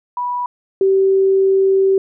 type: tone pair in turn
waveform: sine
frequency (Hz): 980 / 386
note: B5 / G4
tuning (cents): -14 / -27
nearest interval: octave + major third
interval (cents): 1613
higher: first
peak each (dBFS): -18 / -10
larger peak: second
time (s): 0.17-0.46 / 0.81-1.98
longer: second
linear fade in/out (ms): 2
effects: none